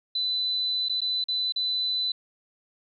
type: tone with dropouts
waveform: sine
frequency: 4003 Hz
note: B7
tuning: 23 cents sharp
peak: -24 dBFS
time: 0.15-2.12 s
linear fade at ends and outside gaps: 5 ms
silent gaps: 0.886-0.895 / 1.006-1.016 / 1.241-1.284 / 1.523-1.56 s
effects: none